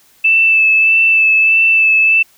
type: tone with vibrato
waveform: sine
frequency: 2637 Hz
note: E7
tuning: in tune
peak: -7 dBFS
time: 0.24-2.23 s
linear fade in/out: 10 ms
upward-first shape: sine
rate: 1.6 Hz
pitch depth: 19 cents each way
effects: white hiss -50 dBFS RMS until 2.37 s